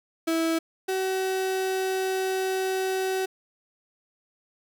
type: tone pair in turn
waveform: 35% pulse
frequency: 327 / 378.5 Hz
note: E4 / F#4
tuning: -14 / +39 cents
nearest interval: minor third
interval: 253 cents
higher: second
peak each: -21 / -23 dBFS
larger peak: first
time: 0.27-0.59 / 0.88-3.26 s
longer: second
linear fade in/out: 10 ms
effects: none